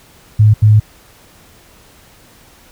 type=tone bursts at uneven times; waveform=sine; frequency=106.8 Hz; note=G#2; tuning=49 cents sharp; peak=-4 dBFS; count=2; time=0.39-0.54 / 0.62-0.8 s; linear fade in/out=10 ms; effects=pink hiss -45 dBFS RMS until 2.71 s